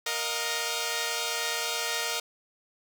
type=chord; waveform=5% pulse; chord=Bb suspended fourth; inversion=none; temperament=equal with one note detuned; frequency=466.2 / 622.3 / 714 Hz; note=Bb4 / Eb5 / F5; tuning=0 / 0 / +38 cents; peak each=-20 / -22 / -23 dBFS; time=0.06-2.2 s; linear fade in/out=5 ms; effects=none